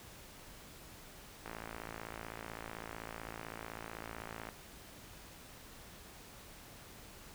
click train, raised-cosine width 0.5 ms, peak -28 dBFS, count 170, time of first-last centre 1.46-4.489 s, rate 55.8 Hz, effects pink hiss -54 dBFS RMS until 7.34 s

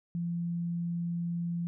sine tone, 171.2 Hz, F3, 34 cents flat, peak -30 dBFS, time 0.15-1.67 s, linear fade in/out 0 ms, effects none

